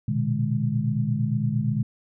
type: tone cluster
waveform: sine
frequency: 116.9 / 125.6 / 150.5 / 207.9 Hz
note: A#2 / B2 / D3 / G#3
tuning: +5 / +30 / +43 / +2 cents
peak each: -27 dBFS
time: 0.08-1.83 s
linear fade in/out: 5 ms
effects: none